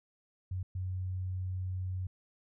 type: tone bursts at uneven times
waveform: sine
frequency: 92.5 Hz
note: F#2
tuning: in tune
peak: -33 dBFS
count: 2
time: 0.51-0.63 / 0.75-2.07 s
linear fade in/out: 5 ms
effects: none